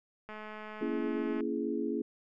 click train, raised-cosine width 0.5 ms, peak -30 dBFS, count 240, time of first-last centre 0.29-1.407 s, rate 214 Hz
sine chord, A# half-diminished seventh, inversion none, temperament just, 233.1 / 279.7 / 335.6 / 419.5 Hz, A#3 / C#4 / E4 / G#4, 0 / +16 / +31 / +17 cents, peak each -36 dBFS, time 0.81-2.02 s, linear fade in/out 5 ms
effects none

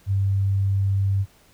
sine tone, 98 Hz, G2, in tune, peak -18 dBFS, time 0.06-1.26 s, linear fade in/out 50 ms, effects pink hiss -56 dBFS RMS until 1.53 s

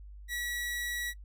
sawtooth tone, 1932 Hz, B6, 39 cents flat, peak -30 dBFS, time 0.28-1.14 s, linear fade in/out 50 ms, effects noise-tail reverb RT60 0.1 s tail -21 dB re dry + added 50 Hz sine -45 dBFS peak until 1.24 s

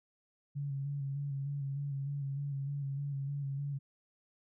sine tone with vibrato, 140 Hz, C#3, 18 cents sharp, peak -34 dBFS, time 0.55-3.79 s, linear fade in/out 20 ms, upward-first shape square, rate 3.3 Hz, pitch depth 29 cents each way, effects none

